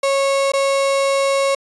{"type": "tone with dropouts", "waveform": "35% pulse", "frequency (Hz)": 549, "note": "C#5", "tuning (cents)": -17, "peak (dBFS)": -13, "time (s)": [0.03, 1.55], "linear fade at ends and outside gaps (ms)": 5, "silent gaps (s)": [0.52, 0.535], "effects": ["resampled to 24000 Hz"]}